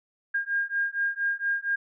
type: beating tone pair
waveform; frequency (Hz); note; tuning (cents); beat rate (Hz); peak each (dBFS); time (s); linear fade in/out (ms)
sine; 1613 / 1617.3; G6 / G#6; +49 / -46; 4.3; -28; 0.34-1.76; 10
effects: none